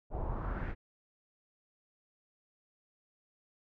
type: noise with low-pass filter sweep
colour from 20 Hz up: brown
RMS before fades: -36 dBFS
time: 0.1-0.75 s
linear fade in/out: 50 ms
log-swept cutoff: 710 to 2000 Hz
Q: 3
effects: none